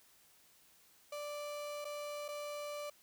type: tone with dropouts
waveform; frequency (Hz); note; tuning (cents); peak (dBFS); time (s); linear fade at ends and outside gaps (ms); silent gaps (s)
35% pulse; 587.3; D5; 0; -39; 1.12-2.9; 5; 1.846-1.851 / 2.282-2.286
effects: white hiss -66 dBFS RMS until 3.02 s

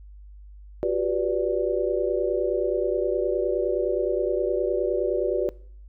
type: tone cluster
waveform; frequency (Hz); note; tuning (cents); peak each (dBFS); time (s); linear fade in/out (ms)
sine; 359.9 / 389.5 / 494.2 / 584; F#4 / G4 / B4 / D5; -48 / -11 / +1 / -10; -27; 0.83-5.49; 0
effects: noise-tail reverb RT60 0.6 s tail -23 dB re dry + added 50 Hz sine -42 dBFS peak until 5.88 s

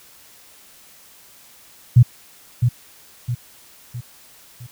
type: tone with echo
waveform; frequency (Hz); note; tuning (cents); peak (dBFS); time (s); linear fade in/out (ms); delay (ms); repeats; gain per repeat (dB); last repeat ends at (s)
sine; 121.3; B2; -31; -5; 1.96-2.03; 10; 660; 4; -7; 4.67
effects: white hiss -48 dBFS RMS until 4.71 s

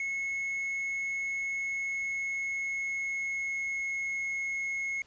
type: tone with pitch glide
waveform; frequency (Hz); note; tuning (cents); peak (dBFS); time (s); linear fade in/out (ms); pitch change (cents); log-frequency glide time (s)
triangle; 2185 to 2172; C#7 to C#7; -26 to -36; -29; 0-5.02; 2; -10; 1.53-4.2
effects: pink hiss -61 dBFS RMS until 5.06 s + resampled to 16000 Hz

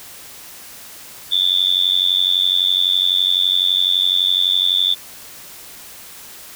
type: tone with amplitude modulation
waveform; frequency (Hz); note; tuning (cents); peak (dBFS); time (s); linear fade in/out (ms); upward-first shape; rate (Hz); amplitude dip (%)
sine; 3520; A7; 0; -9; 1.31-4.95; 20; sine; 91.9; 100
effects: white hiss -38 dBFS RMS until 6.55 s

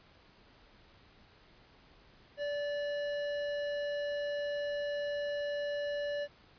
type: tone with hard clipping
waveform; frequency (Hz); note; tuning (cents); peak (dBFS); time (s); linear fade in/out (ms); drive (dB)
sine; 580; D5; -22; -35; 2.37-6.28; 50; 14
effects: pink hiss -61 dBFS RMS until 6.58 s + resampled to 11025 Hz

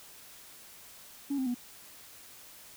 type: tone with pitch steps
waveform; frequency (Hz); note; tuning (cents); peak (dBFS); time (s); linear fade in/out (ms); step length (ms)
sine; 280.4 / 261.6 / 244.1; C#4 / C4 / B3; +20 / 0 / -20; -27; 1.3-1.546; 10; 82
effects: tanh soft clip ceiling -26 dBFS + white hiss -52 dBFS RMS until 2.76 s

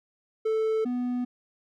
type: tone pair in turn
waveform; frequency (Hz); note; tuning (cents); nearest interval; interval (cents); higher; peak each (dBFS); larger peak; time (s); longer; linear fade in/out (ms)
triangle; 440 / 246.9; A4 / B3; 0 / 0; minor seventh; 1000; first; -21 / -24; first; 0.45-0.85 / 0.85-1.25; neither; 10
effects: none

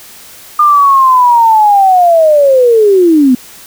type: linear sweep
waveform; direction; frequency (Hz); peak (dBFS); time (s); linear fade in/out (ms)
sine; down; 1214 to 243.1; -3; 0.59-3.35; 5
effects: white hiss -34 dBFS RMS until 3.66 s

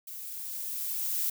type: noise with level ramp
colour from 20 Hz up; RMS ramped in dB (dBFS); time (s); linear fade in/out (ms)
violet; -42 to -29; 0.07-1.3; 5
effects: none

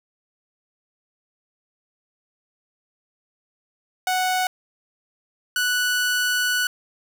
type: tone pair in turn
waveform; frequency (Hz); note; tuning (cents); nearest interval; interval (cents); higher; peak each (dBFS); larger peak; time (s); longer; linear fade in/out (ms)
sawtooth; 740 / 1480; F#5 / F#6; 0 / 0; octave; 1200; second; -16; neither; 4.07-4.47 / 5.56-6.67; second; 2
effects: none

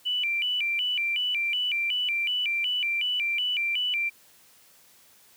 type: tone with vibrato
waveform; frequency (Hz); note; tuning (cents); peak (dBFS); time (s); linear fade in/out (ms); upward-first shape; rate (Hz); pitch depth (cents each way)
sine; 2647; E7; +7; -24; 0.05-4.1; 20; square; 2.7; 200
effects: white hiss -57 dBFS RMS until 5.36 s + high-pass 60 Hz 12 dB/octave

